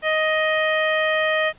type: harmonic tone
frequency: 625 Hz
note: D#5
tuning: 8 cents sharp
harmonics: 1 / 2 / 3 / 4 / 5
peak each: -21 / -27 / -22 / -29 / -30 dBFS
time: 0.02-1.53 s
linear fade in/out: 50 ms
effects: pink hiss -52 dBFS RMS until 1.58 s + resampled to 8000 Hz